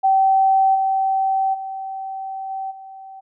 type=tone with level steps; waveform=sine; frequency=771 Hz; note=G5; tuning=29 cents flat; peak=-12 / -16 / -26 / -24 / -35 dBFS; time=0.03-3.21 s; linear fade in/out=20 ms; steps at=0.74 / 1.53 / 2.49 / 2.7 s; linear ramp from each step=20 ms; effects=none